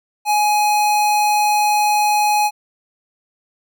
square tone, 838 Hz, G#5, 15 cents sharp, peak -14 dBFS, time 0.25-2.51 s, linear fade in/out 50 ms, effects none

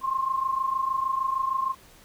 sine tone pair together, 1055.5 / 1082 Hz, C6 / C#6, +15 / -42 cents, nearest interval unison, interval 43 cents, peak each -25 / -29 dBFS, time 0.01-1.75 s, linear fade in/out 50 ms, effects pink hiss -53 dBFS RMS until 2.04 s

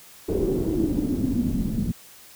pink noise with low-pass filter sweep, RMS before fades -24 dBFS, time 0.28-1.92 s, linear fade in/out 10 ms, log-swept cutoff 400 to 200 Hz, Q 5.9, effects white hiss -48 dBFS RMS until 2.35 s

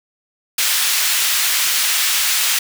pink high-pass noise, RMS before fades -17 dBFS, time 0.58-2.59 s, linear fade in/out 5 ms, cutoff 2200 Hz, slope 12 dB/octave, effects none

